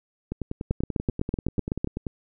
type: two click trains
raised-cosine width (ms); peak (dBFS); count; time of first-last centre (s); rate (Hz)
3; -11 / -16; 10 / 19; 0.71-1.845 / 0.32-2.068; 7.93 / 10.3
effects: none